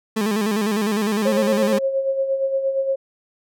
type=tone with vibrato; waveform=30% pulse; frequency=210.9 Hz; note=G#3; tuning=27 cents sharp; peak=-16 dBFS; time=0.16-1.79 s; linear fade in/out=10 ms; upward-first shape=square; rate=9.9 Hz; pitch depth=71 cents each way
type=tone with tremolo; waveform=sine; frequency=540 Hz; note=C#5; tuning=45 cents flat; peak=-16 dBFS; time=1.25-2.96 s; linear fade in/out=10 ms; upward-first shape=sine; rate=8.6 Hz; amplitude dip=55%
effects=none